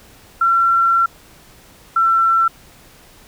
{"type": "tone pair in turn", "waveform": "sine", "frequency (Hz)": [1359, 1345.7], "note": ["F6", "E6"], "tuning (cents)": [-48, 35], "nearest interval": "unison", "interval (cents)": 17, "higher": "first", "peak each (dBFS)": -11, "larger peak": "neither", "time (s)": [[0.41, 1.06], [1.96, 2.48]], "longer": "first", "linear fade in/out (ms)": 5, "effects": ["pink hiss -46 dBFS RMS until 3.27 s"]}